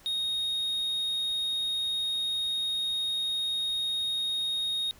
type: tone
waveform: triangle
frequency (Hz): 3729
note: A#7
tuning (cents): 0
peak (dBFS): -26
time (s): 0.06-4.91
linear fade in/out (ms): 0
effects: pink hiss -56 dBFS RMS until 4.99 s